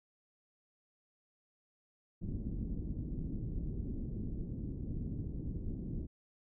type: low-pass noise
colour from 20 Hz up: pink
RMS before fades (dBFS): -39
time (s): 2.21-6.07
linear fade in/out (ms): 20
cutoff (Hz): 300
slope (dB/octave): 24
effects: none